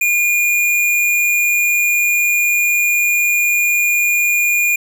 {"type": "tone", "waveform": "square", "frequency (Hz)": 2426, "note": "D#7", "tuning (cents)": -44, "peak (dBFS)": -13, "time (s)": [0.01, 4.76], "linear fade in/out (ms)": 5, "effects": []}